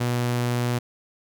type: tone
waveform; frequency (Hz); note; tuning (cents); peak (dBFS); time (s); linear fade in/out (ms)
sawtooth; 121.5; B2; -28; -18; 0-0.79; 10
effects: none